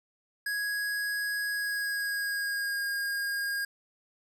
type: tone with pitch glide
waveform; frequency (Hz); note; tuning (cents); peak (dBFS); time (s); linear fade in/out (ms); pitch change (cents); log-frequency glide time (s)
square; 1661.2 to 1624.2; G#6 to G#6; 0 to -39; -30; 0.46-3.65; 5; -39; 1.5-2.85
effects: none